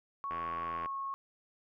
sine tone with pitch glide, 1110 to 1093.5 Hz, C#6 to C#6, +2 to -24 cents, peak -35 dBFS, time 0.24-1.14 s, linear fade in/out 0 ms, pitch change -26 cents, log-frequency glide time 0.61-0.9 s
click train, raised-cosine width 0.5 ms, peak -27 dBFS, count 47, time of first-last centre 0.31-0.859 s, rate 83.8 Hz
effects none

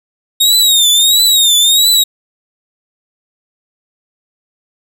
sawtooth tone with vibrato, 3729 Hz, A#7, in tune, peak -4 dBFS, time 0.4-2.04 s, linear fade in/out 10 ms, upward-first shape triangle, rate 1.5 Hz, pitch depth 130 cents each way, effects none

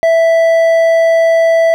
triangle tone with hard clipping, 659.3 Hz, E5, in tune, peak -8 dBFS, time 0.03-1.74 s, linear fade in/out 0 ms, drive 9 dB, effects none

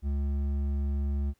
triangle tone with hard clipping, 70.4 Hz, C#2, 27 cents sharp, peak -28 dBFS, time 0.02-1.34 s, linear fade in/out 50 ms, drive 11 dB, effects pink hiss -72 dBFS RMS until 1.39 s

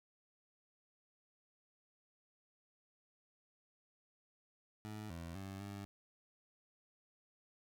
20% pulse tone with pitch steps, 106.8 / 84.1 / 96.7 / 100.3 Hz, G#2 / E2 / G2 / G2, +49 / +35 / -23 / +40 cents, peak -40 dBFS, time 4.85-5.85 s, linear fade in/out 0 ms, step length 250 ms, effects none

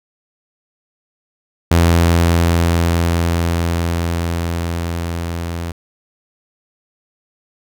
sawtooth tone with level ramp, 84.7 Hz, E2, 48 cents sharp, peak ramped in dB -5 to -18 dBFS, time 1.71-5.72 s, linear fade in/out 5 ms, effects none

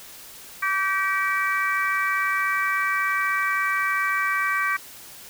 harmonic tone with a mistuned harmonic, 384.7 Hz, G4, 33 cents flat, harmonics 3 / 4 / 5 / 6, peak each -25 / -26 / -27 / -28 dBFS, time 0.62-4.77 s, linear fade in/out 10 ms, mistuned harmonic 4, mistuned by +16 cents, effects white hiss -43 dBFS RMS until 5.29 s

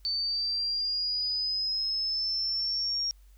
sine linear sweep, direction up, 4530 to 5588 Hz, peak -27 dBFS, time 0.05-3.11 s, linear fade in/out 0 ms, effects added 48 Hz sine -52 dBFS peak until 3.37 s + white hiss -68 dBFS RMS until 3.37 s

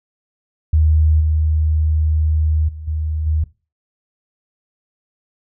sine tone with level steps, 77.78 Hz, D#2, in tune, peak -10 / -13 / -28 / -18 / -14 dBFS, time 0.73-3.44 s, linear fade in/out 5 ms, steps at 1.2 / 2.68 / 2.87 / 3.26 s, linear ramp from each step 10 ms, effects noise-tail reverb RT60 0.3 s tail -19 dB re dry

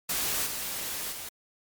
white noise with level steps, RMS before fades -29 / -34 / -39 dBFS, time 0.09-1.29 s, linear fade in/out 5 ms, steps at 0.45 / 1.11 s, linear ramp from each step 20 ms, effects MP3 96 kbps

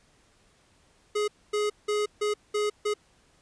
square tone bursts at uneven times, 418.5 Hz, G#4, 13 cents sharp, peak -25 dBFS, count 6, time 1.15-1.28 / 1.53-1.7 / 1.88-2.06 / 2.21-2.34 / 2.54-2.7 / 2.85-2.94 s, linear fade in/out 10 ms, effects pink hiss -63 dBFS RMS until 3.41 s + resampled to 22050 Hz

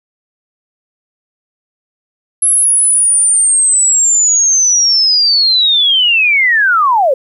sine linear sweep, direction down, 11020 to 497.8 Hz, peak -7 dBFS, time 2.42-7.14 s, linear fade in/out 5 ms, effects 8-bit

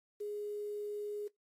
sine tone with quantisation, 415.3 Hz, G#4, in tune, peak -37 dBFS, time 0.2-1.28 s, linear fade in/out 10 ms, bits 10, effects noise-tail reverb RT60 0.2 s tail -24 dB re dry + AAC 48 kbps

